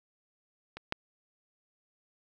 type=clicks; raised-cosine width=0.3 ms; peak=-25 / -14 dBFS; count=2; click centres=0.77 / 0.924 s; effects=none